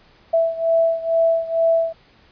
sine beating tone pair, 659.3 / 661.5 Hz, E5 / E5, 0 / +6 cents, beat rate 2.2 Hz, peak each -17 / -20 dBFS, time 0.33-1.93 s, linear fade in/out 10 ms, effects pink hiss -53 dBFS RMS until 2.31 s + resampled to 11025 Hz

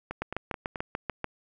two click trains, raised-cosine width 0.5 ms, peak -19 / -15 dBFS, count 4 / 8, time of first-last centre 0.11-0.758 / 0.22-1.243 s, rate 4.63 / 6.84 Hz, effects none

